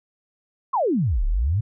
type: exponential two-way sweep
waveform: sine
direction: down then up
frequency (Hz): 1143 to 32.7 to 116.5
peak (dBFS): -18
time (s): 0.73-1.61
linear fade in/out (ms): 10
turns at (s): 1.25
effects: none